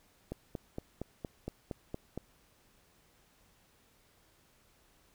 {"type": "click train", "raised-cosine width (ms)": 2, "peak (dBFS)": -24, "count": 9, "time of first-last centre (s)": [0.32, 2.176], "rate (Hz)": 4.31, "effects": ["pink hiss -67 dBFS RMS until 5.14 s"]}